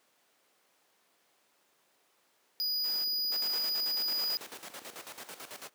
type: tone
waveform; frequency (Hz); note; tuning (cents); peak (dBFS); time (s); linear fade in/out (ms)
square; 4925; D#8; -19; -30; 2.6-4.37; 0
type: noise bursts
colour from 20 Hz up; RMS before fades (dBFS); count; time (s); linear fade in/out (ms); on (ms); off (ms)
pink; -47; 3; 2.84-4.34; 2; 200; 450
type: click train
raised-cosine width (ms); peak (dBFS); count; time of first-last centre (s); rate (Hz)
3; -36; 37; 2.9-4.993; 17.2
type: noise with tremolo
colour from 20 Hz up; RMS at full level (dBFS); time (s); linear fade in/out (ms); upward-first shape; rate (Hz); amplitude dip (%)
pink; -42; 3.31-5.7; 20; square; 9.1; 70
effects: pink hiss -69 dBFS RMS until 5.74 s + high-pass 400 Hz 12 dB/octave